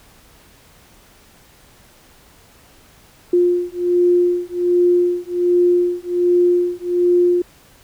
sine beating tone pair, 352.8 / 354.1 Hz, F4 / F4, +18 / +24 cents, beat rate 1.3 Hz, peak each -16 dBFS, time 3.33-7.42 s, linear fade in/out 5 ms, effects pink hiss -49 dBFS RMS until 7.83 s

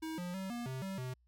square tone with pitch steps, 319.1 / 177.6 / 190.9 / 238.7 / 130.8 / 192.6 / 127.6 Hz, D#4 / F3 / G3 / A#3 / C3 / G3 / C3, +44 / +29 / -46 / +41 / 0 / -30 / -43 cents, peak -39 dBFS, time 0.02-1.14 s, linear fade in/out 10 ms, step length 160 ms, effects added 60 Hz sine -67 dBFS peak until 1.27 s

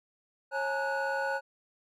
triangle tone cluster, 546 / 844 / 921 / 1469 Hz, C#5 / G#5 / A#5 / F#6, -26 / +28 / -21 / -13 cents, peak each -31 / -33 / -37 / -31 dBFS, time 0.51-1.41 s, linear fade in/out 50 ms, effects tanh soft clip ceiling -17 dBFS

